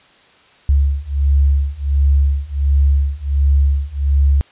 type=beating tone pair; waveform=sine; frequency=69.3 / 70.7 Hz; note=C#2 / C#2; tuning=0 / +35 cents; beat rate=1.4 Hz; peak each=-15 / -14 dBFS; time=0.69-4.41 s; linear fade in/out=0 ms; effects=white hiss -49 dBFS RMS until 4.51 s + resampled to 8000 Hz